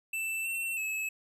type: tone with pitch steps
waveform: square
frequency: 2656 / 2703 / 2590 Hz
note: E7 / E7 / E7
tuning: +12 / +43 / -31 cents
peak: -32 dBFS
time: 0.13-1.09 s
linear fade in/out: 5 ms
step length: 320 ms
effects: none